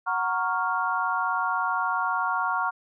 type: chord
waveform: sine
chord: Gb major seventh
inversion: none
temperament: equal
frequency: 740 / 932.3 / 1108.7 / 1396.9 Hz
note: Gb5 / Bb5 / Db6 / F6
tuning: 0 / 0 / 0 / 0 cents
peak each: -31 / -29 / -28 / -28 dBFS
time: 0.06-2.71 s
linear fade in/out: 20 ms
effects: none